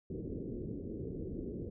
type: low-pass noise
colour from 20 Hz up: white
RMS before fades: -41 dBFS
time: 0.1-1.7 s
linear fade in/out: 5 ms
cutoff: 440 Hz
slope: 48 dB/octave
effects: none